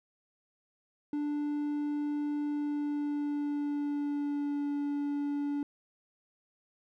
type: tone with pitch glide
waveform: triangle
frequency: 293.7 to 287.7 Hz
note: D4 to D4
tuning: 0 to -36 cents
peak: -28 dBFS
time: 1.13-5.63 s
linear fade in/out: 2 ms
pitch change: -36 cents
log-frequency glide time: 2.45-4.7 s
effects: none